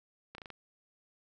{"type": "slowing click train", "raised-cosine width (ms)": 0.3, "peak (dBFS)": -29, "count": 5, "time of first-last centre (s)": [0.35, 0.503], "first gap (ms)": 32, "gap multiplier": 1.12, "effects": []}